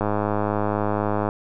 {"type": "click train", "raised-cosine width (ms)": 1, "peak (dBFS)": -9, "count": 134, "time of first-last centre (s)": [0.01, 1.289], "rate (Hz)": 104, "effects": []}